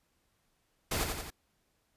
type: noise with echo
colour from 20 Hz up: pink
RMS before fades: -32 dBFS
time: 0.91-1.04 s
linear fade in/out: 5 ms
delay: 88 ms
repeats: 3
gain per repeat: -4 dB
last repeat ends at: 1.304 s
effects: pink hiss -75 dBFS RMS until 1.96 s + resampled to 32000 Hz